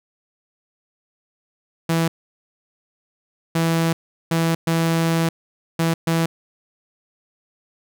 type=tone bursts at uneven times; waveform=sawtooth; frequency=164.81 Hz; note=E3; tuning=in tune; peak=-13 dBFS; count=6; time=1.89-2.08 / 3.55-3.93 / 4.31-4.55 / 4.67-5.29 / 5.79-5.94 / 6.07-6.26 s; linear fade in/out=5 ms; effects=none